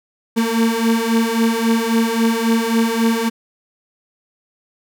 35% pulse beating tone pair, 225.7 / 229.4 Hz, A3 / A#3, +44 / -28 cents, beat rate 3.7 Hz, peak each -17 / -15 dBFS, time 0.36-3.3 s, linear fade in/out 20 ms, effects none

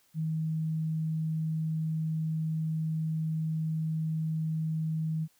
sine tone, 158.7 Hz, D#3, 35 cents sharp, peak -28 dBFS, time 0.14-5.28 s, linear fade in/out 50 ms, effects white hiss -67 dBFS RMS until 5.39 s

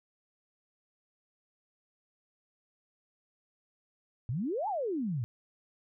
sine exponential two-way sweep, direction up then down, 107.2 to 898 to 108.6 Hz, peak -30 dBFS, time 4.29-5.24 s, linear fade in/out 0 ms, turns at 4.68 s, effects none

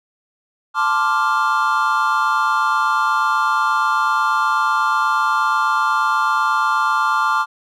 triangle chord, D minor seventh, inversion second, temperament equal, 880 / 1046.5 / 1174.7 / 1396.9 Hz, A5 / C6 / D6 / F6, 0 / 0 / 0 / 0 cents, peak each -20 / -20 / -17 / -18 dBFS, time 0.74-7.46 s, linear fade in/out 50 ms, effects none

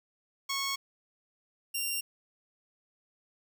10% pulse tone pair in turn, 1101 / 2774 Hz, C#6 / F7, -12 / -12 cents, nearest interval octave + major third, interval 1600 cents, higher second, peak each -22 dBFS, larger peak neither, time 0.49-0.76 / 1.74-2.01 s, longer neither, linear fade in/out 10 ms, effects 10-bit

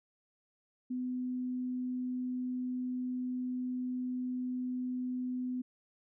sine tone, 251.7 Hz, B3, 33 cents sharp, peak -33 dBFS, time 0.9-5.62 s, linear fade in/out 10 ms, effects none

